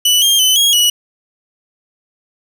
sawtooth tone with pitch steps, 2969 / 3208 / 3030 / 3289 / 2930 Hz, F#7 / G7 / F#7 / G#7 / F#7, +5 / +39 / +40 / -18 / -18 cents, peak -6 dBFS, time 0.05-0.9 s, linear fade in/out 5 ms, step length 170 ms, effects none

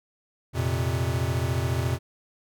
square chord, F suspended fourth, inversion none, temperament equal, 87.31 / 116.54 / 130.81 Hz, F2 / Bb2 / C3, 0 / 0 / 0 cents, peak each -29 dBFS, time 0.53-1.99 s, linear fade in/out 50 ms, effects none

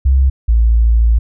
sine tone pair in turn, 66.4 / 56.75 Hz, C2 / A#1, +26 / -46 cents, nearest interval minor third, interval 272 cents, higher first, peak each -7 dBFS, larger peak neither, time 0.05-0.3 / 0.48-1.19 s, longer second, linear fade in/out 10 ms, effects none

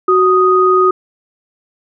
sine tone pair together, 371.9 / 1244.5 Hz, F#4 / D#6, +9 / 0 cents, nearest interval octave + major sixth, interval 2091 cents, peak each -10 dBFS, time 0.08-0.91 s, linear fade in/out 5 ms, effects none

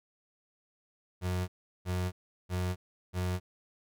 35% pulse tone bursts, 90.8 Hz, F#2, 32 cents flat, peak -28 dBFS, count 4, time 1.21-3.4 s, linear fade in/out 50 ms, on 270 ms, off 370 ms, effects none

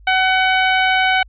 15% pulse tone, 752 Hz, F#5, 28 cents sharp, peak -6 dBFS, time 0.07-1.23 s, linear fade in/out 5 ms, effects added 50 Hz sine -41 dBFS peak until 1.28 s + resampled to 8000 Hz

